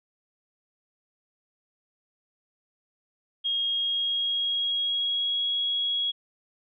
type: tone with pitch glide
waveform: sine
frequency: 3261 to 3322 Hz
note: G#7 to G#7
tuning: -32 to 0 cents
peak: -24 dBFS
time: 3.44-6.12 s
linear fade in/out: 20 ms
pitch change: +32 cents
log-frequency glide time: 3.67-5.47 s
effects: none